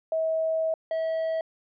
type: tone pair in turn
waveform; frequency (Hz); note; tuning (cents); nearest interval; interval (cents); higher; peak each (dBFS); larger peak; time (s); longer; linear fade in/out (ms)
sine / triangle; 643 / 646.7; E5 / E5; -43 / -33; unison; 10; second; -23; neither; 0.12-0.74 / 0.91-1.41; first; 2
effects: resampled to 11025 Hz